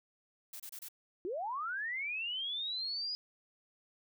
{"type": "noise bursts", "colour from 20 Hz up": "blue", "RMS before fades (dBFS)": -46, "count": 4, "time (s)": [0.53, 0.886], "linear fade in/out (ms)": 5, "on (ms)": 68, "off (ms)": 28}
{"type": "linear sweep", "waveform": "sine", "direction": "up", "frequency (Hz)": [327.9, 4972], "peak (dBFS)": -35, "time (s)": [1.25, 3.15], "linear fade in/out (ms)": 0}
{"effects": []}